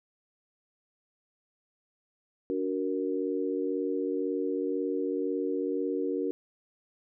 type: chord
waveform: sine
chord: D augmented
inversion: none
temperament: equal with one note detuned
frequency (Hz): 288 / 370 / 466.2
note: D4 / F#4 / A#4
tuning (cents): -34 / 0 / 0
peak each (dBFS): -32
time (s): 2.5-6.31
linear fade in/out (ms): 0
effects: none